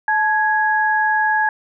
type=tone pair together; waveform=sine; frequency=864.9 / 1661.2 Hz; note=A5 / G#6; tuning=-30 / 0 cents; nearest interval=major seventh; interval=1130 cents; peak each=-17 dBFS; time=0.08-1.49 s; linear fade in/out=2 ms; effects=none